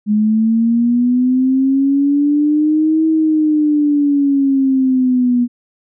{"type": "linear two-way sweep", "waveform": "sine", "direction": "up then down", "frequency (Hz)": [208.1, 319.9, 240.8], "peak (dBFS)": -10, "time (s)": [0.06, 5.48], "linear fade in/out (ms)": 50, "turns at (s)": 3.06, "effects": []}